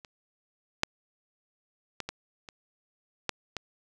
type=clicks; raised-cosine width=0.2 ms; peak=-28 / -6 / -16 / -17 / -26 / -10 / -16 dBFS; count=7; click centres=0.048 / 0.834 / 2.003 / 2.09 / 2.488 / 3.293 / 3.567 s; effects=none